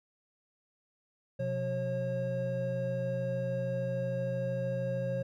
triangle tone cluster, 126.1 / 179.2 / 542 Hz, B2 / F3 / C#5, +36 / +45 / -39 cents, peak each -33 / -37 / -31 dBFS, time 1.39-5.23 s, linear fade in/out 10 ms, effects none

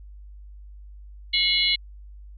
sine tone cluster, 2168 / 2928 / 3393 / 3994 / 4178 Hz, C#7 / F#7 / G#7 / B7 / C8, -39 / -19 / +36 / +19 / -3 cents, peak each -25 dBFS, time 1.33-1.76 s, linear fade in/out 10 ms, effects added 50 Hz sine -40 dBFS peak until 2.37 s + MP3 32 kbps

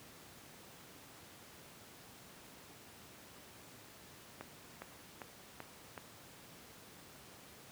accelerating click train, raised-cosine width 0.5 ms, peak -29 dBFS, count 5, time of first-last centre 4.41-5.978 s, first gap 410 ms, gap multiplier 0.97, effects pink hiss -56 dBFS RMS until 7.71 s + high-pass 100 Hz 12 dB/octave

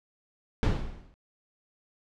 brown noise with exponential decay, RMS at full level -19 dBFS, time 0.63-1.14 s, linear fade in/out 0 ms, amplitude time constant 110 ms, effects low-pass 5000 Hz 12 dB/octave

